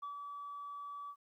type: tone with ADSR envelope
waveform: sine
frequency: 1148 Hz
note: D6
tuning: 40 cents flat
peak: -38 dBFS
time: 0.02-1.16 s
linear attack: 14 ms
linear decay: 110 ms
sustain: -4 dB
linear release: 66 ms
effects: tanh soft clip ceiling -38 dBFS + 13-bit